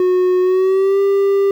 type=tone with pitch glide; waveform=triangle; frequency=365.3 to 396.1 Hz; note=F#4 to G4; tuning=-22 to +18 cents; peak=-9 dBFS; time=0-1.51 s; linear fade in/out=2 ms; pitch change=+140 cents; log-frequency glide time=0.41-1 s; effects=8-bit